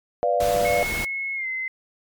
sine chord, B diminished, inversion none, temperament equal, 493.9 / 587.3 / 698.5 Hz, B4 / D5 / F5, 0 / 0 / 0 cents, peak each -24 / -22 / -22 dBFS, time 0.23-0.83 s, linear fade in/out 0 ms
pink noise, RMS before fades -30 dBFS, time 0.4-1.05 s, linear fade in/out 5 ms
sine tone with pitch glide, 2180 to 2058 Hz, C#7 to C7, -29 to -29 cents, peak -25 dBFS, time 0.65-1.68 s, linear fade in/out 2 ms, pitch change -100 cents, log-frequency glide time 1.35-1.47 s
effects MP3 96 kbps

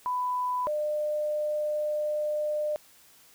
sine tone pair in turn, 996 / 601.6 Hz, B5 / D5, +14 / +42 cents, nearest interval major sixth, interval 872 cents, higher first, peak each -26 dBFS, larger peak neither, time 0.06-0.67 / 0.67-2.76 s, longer second, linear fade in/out 0 ms, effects white hiss -57 dBFS RMS until 3.34 s

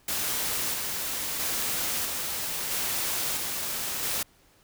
white noise with tremolo, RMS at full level -29 dBFS, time 0.08-4.23 s, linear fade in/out 5 ms, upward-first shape square, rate 0.76 Hz, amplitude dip 25%, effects pink hiss -61 dBFS RMS until 4.63 s

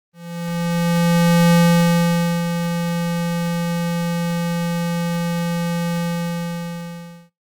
square tone with ADSR envelope, 170.8 Hz, F3, 38 cents flat, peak -11 dBFS, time 0.13-7.3 s, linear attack 1400 ms, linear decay 900 ms, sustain -9 dB, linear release 1300 ms, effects noise-tail reverb RT60 0.2 s tail -19 dB re dry + Opus 32 kbps

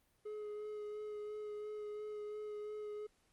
triangle tone with vibrato, 421.6 Hz, G#4, 26 cents sharp, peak -40 dBFS, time 0.25-3.07 s, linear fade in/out 10 ms, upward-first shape sine, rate 2.9 Hz, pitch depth 14 cents each way, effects pink hiss -75 dBFS RMS until 3.32 s + Opus 32 kbps

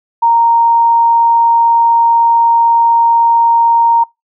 sine tone, 929 Hz, A#5, 6 cents flat, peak -6 dBFS, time 0.22-4.04 s, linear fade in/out 10 ms, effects noise-tail reverb RT60 0.2 s tail -24 dB re dry

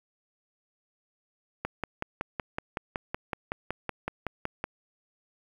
click train, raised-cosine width 0.5 ms, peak -15 dBFS, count 17, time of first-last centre 1.65-4.641 s, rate 5.35 Hz, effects 8-bit

